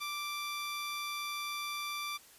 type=tone; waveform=15% pulse; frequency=1174.7 Hz; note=D6; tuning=in tune; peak=-30 dBFS; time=0-2.18 s; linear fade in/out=20 ms; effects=white hiss -58 dBFS RMS until 2.38 s + resampled to 32000 Hz